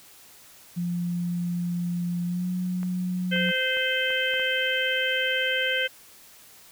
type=tone with pitch glide; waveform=sine; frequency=174.61 to 181.4 Hz; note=F3 to F#3; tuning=0 to -34 cents; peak=-25 dBFS; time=0.76-3.52 s; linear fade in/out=20 ms; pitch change=+66 cents; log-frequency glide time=2.25-2.48 s
type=clicks; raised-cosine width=0.5 ms; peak=-27 dBFS; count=7; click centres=2.831 / 3.362 / 3.489 / 3.77 / 4.104 / 4.339 / 4.397 s
type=harmonic tone; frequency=518 Hz; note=C5; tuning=17 cents flat; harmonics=1 / 3 / 4 / 5 / 6; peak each=-30 / -27 / -30 / -32 / -28 dBFS; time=3.31-5.88 s; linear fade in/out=20 ms
effects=white hiss -51 dBFS RMS until 6.71 s